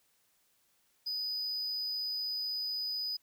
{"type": "tone", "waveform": "triangle", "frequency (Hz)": 4978, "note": "D#8", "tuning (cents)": 0, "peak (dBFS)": -32, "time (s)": [1.06, 3.17], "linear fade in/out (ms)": 10, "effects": ["white hiss -72 dBFS RMS until 3.22 s"]}